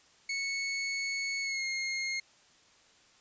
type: tone with pitch glide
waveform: sawtooth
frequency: 2208 to 2140 Hz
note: C#7 to C7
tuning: -7 to +38 cents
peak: -28 dBFS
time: 0.29-2.2 s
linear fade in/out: 5 ms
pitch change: -55 cents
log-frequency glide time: 1.42-1.65 s
effects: white hiss -62 dBFS RMS until 3.2 s + resampled to 16000 Hz